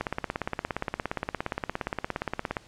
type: click train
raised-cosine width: 0.5 ms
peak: -13 dBFS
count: 45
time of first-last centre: 0.01-2.568 s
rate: 17.2 Hz
effects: pink hiss -54 dBFS RMS until 2.67 s + low-pass 7000 Hz 12 dB/octave